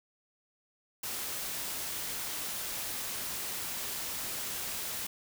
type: noise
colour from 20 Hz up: white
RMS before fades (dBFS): -37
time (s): 1.03-5.07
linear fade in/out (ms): 5
effects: none